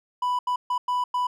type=tone bursts at uneven times; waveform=triangle; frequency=990 Hz; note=B5; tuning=4 cents sharp; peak=-20 dBFS; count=5; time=0.22-0.39 / 0.47-0.56 / 0.7-0.78 / 0.88-1.04 / 1.14-1.27 s; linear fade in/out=5 ms; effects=none